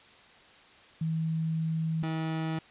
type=tone pair in turn; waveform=sine / 30% pulse; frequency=161 / 160.11 Hz; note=E3 / D#3; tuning=-41 / +50 cents; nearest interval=unison; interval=9 cents; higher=first; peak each=-27 dBFS; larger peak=neither; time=1.01-2.03 / 2.03-2.59 s; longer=first; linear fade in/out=5 ms; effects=white hiss -55 dBFS RMS until 2.7 s + resampled to 8000 Hz